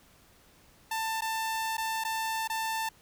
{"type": "tone with dropouts", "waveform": "sawtooth", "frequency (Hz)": 890, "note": "A5", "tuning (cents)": 20, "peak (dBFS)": -26, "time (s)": [0.91, 2.89], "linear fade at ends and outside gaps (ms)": 5, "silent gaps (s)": [[1.209, 1.219], [1.77, 1.779], [2.039, 2.048], [2.476, 2.498]], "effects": ["pink hiss -60 dBFS RMS until 3.01 s"]}